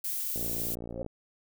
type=noise; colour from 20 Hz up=violet; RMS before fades=-33 dBFS; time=0.04-0.75 s; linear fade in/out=5 ms
type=click train; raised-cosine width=2 ms; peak=-26 dBFS; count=42; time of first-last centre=0.36-1.063 s; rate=58.3 Hz
type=tone with exponential growth; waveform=sine; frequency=533 Hz; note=C5; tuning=32 cents sharp; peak=-28 dBFS; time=0.9-1.02 s; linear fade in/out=2 ms; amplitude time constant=25 ms
effects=none